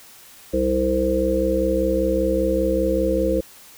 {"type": "harmonic tone", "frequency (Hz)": 65.1, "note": "C2", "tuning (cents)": -8, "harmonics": [1, 3, 5, 7, 8], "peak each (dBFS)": [-26, -27, -23, -25, -21], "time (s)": [0.53, 3.41], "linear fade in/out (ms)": 10, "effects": ["white hiss -46 dBFS RMS until 3.77 s"]}